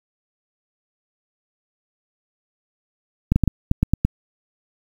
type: clicks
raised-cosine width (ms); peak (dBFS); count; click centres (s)
5; -3; 8; 3.32 / 3.36 / 3.437 / 3.477 / 3.714 / 3.83 / 3.936 / 4.05
effects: 7-bit